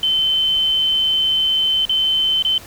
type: tone with dropouts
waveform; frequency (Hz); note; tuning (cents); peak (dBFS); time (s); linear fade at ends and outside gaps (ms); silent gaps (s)
sine; 3072; G7; -36; -14; 0.03-2.58; 2; 1.853-1.894 / 2.424-2.449
effects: pink hiss -39 dBFS RMS until 2.66 s

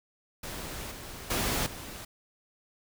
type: noise with level steps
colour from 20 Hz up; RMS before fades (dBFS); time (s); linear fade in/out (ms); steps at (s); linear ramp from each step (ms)
pink; -39 / -43 / -29 / -42; 0.43-2.05; 5; 0.91 / 1.3 / 1.66; 5
effects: none

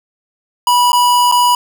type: tone with dropouts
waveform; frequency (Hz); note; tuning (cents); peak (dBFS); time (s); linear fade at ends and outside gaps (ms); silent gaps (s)
square; 978; B5; -17; -9; 0.67-1.55; 2; 0.92-0.93 / 1.315-1.322
effects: none

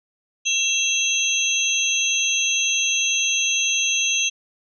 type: tone cluster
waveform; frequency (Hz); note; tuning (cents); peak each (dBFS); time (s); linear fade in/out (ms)
sine; 2689 / 3284 / 3916 / 6220; E7 / G#7 / B7 / G8; +34 / -20 / -15 / -14; -23 / -24 / -30 / -22; 0.45-4.3; 20
effects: none

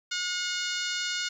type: harmonic tone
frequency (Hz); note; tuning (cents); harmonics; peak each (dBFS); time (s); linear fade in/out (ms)
721; F#5; -45; 2 / 3 / 4 / 5 / 6 / 7 / 8 / 9 / 10; -34 / -38 / -36 / -37 / -36 / -39 / -42 / -42 / -41; 0.11-1.29; 10
effects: 10-bit

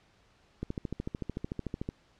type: click train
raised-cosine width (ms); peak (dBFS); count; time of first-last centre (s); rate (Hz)
3; -21; 18; 0.63-1.889; 13.5
effects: pink hiss -65 dBFS RMS until 2.19 s + low-pass 5000 Hz 12 dB/octave

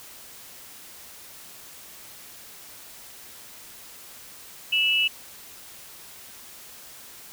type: tone pair together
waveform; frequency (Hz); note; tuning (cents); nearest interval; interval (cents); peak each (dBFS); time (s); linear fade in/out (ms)
sine; 2637 / 2928; E7 / F#7; 0 / -19; major second; 181; -22; 4.72-5.08; 10
effects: white hiss -45 dBFS RMS until 7.32 s

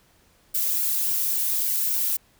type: noise with flanger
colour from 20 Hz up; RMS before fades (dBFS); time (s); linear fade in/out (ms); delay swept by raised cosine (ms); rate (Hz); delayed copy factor
violet; -24; 0.54-2.17; 10; 1.5 to 3.5; 3.5; -0.85
effects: pink hiss -60 dBFS RMS until 2.39 s

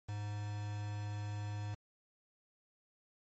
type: tone with quantisation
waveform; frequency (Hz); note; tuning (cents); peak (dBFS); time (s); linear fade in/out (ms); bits
triangle; 103.83; G#2; 0; -36; 0.08-1.75; 10; 8
effects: MP3 32 kbps

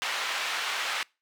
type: band-pass noise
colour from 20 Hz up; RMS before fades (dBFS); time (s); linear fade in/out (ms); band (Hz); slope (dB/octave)
white; -31; 0.02-1.03; 0; 900 to 2900; 12
effects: noise-tail reverb RT60 0.3 s tail -26 dB re dry

